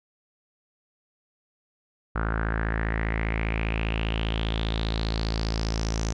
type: tone with low-pass filter sweep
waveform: sawtooth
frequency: 55 Hz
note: A1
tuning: in tune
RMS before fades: -27 dBFS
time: 2.15-6.13 s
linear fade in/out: 10 ms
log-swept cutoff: 1400 to 6200 Hz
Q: 5.7
effects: none